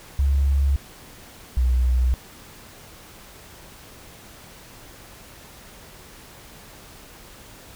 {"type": "tone pair in turn", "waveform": "sine", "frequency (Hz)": [69.3, 62.42], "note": ["C#2", "B1"], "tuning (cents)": [0, 19], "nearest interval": "major second", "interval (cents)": 181, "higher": "first", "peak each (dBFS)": -16, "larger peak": "neither", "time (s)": [[0.19, 0.76], [1.57, 2.14]], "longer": "neither", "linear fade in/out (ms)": 0, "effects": ["pink hiss -45 dBFS RMS until 7.75 s"]}